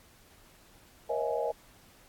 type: tone cluster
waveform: sine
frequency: 476.3 / 544 / 626 / 667 / 834 Hz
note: A#4 / C#5 / D#5 / E5 / G#5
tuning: +37 / -33 / +10 / +20 / +7 cents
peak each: -33 / -35 / -34 / -38 / -36 dBFS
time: 1.09-1.52 s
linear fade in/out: 10 ms
effects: pink hiss -59 dBFS RMS until 2.08 s + AAC 64 kbps